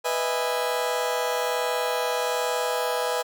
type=chord; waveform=30% pulse; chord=E major seventh; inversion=second; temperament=just; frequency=494.4 / 618.1 / 659.3 / 824.1 Hz; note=B4 / D#5 / E5 / G#5; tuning=+2 / -12 / 0 / -14 cents; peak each=-24 / -29 / -29 / -28 dBFS; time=0.04-3.23 s; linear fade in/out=20 ms; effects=none